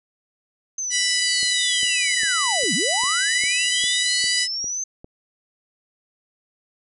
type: linear two-way sweep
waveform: sine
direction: down then up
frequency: 6280 to 154.9 to 6280 Hz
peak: -24 dBFS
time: 0.78-4.84 s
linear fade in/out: 5 ms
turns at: 2.74 s
type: harmonic tone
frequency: 989 Hz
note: B5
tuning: 2 cents sharp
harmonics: 2 / 3 / 4 / 5 / 6 / 7 / 8 / 9 / 10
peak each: -25 / -27 / -28 / -29 / -30 / -30 / -31 / -32 / -32 dBFS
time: 0.9-4.48 s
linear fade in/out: 50 ms
type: click train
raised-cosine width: 2 ms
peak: -27 dBFS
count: 10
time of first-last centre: 1.43-5.044 s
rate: 2.49 Hz
effects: none